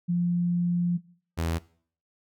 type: tone pair in turn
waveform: sine / sawtooth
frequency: 174.61 / 82.64 Hz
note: F3 / E2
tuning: 0 / +5 cents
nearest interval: octave + minor second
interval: 1295 cents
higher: first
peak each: -22 dBFS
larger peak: neither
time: 0.08-0.98 / 1.37-1.59 s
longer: first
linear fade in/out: 20 ms
effects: noise-tail reverb RT60 0.5 s tail -20 dB re dry